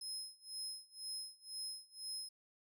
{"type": "tone with tremolo", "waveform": "30% pulse", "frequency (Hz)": 5130, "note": "E8", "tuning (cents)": -48, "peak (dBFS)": -37, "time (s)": [0.01, 2.29], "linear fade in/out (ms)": 5, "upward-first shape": "sine", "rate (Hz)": 2, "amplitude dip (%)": 95, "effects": []}